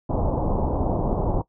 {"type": "low-pass noise", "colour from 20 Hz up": "pink", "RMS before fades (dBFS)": -23, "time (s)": [0.09, 1.42], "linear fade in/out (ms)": 10, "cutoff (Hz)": 950, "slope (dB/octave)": 48, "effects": ["noise-tail reverb RT60 0.1 s tail -19 dB re dry"]}